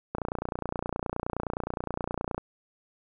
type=click train; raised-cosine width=1 ms; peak=-16 dBFS; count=67; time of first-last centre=0.15-2.38 s; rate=29.6 Hz; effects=none